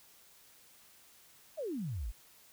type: exponential sweep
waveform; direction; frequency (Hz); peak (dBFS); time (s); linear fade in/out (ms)
sine; down; 677 to 43.05; -35; 1.57-2.12; 20
effects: white hiss -61 dBFS RMS until 2.52 s